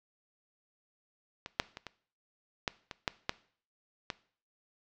clicks, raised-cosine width 0.2 ms, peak -22 / -8 / -24 / -23 / -12 / -22 / -11 / -11 / -16 dBFS, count 9, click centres 1.461 / 1.599 / 1.771 / 1.867 / 2.678 / 2.912 / 3.078 / 3.294 / 4.102 s, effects noise-tail reverb RT60 0.5 s tail -19 dB re dry + low-pass 5000 Hz 12 dB/octave

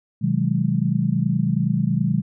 sine chord, G# minor seventh, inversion first, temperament equal with one note detuned, 126.21 / 155.56 / 185 / 207.7 Hz, B2 / D#3 / F#3 / G#3, +38 / 0 / 0 / 0 cents, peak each -24 / -22 / -23 / -24 dBFS, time 0.21-2.22 s, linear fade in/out 20 ms, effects none

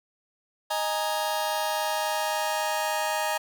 sawtooth chord, D# suspended fourth, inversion none, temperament just, 622.3 / 829.7 / 933.4 Hz, D#5 / G#5 / A#5, 0 / -2 / +2 cents, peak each -26 dBFS, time 0.7-3.38 s, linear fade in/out 10 ms, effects none

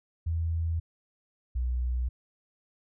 sine tone pair in turn, 82.41 / 61.74 Hz, E2 / B1, 0 / 0 cents, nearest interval perfect fourth, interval 500 cents, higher first, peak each -26 dBFS, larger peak neither, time 0.26-0.8 / 1.55-2.09 s, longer neither, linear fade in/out 10 ms, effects none

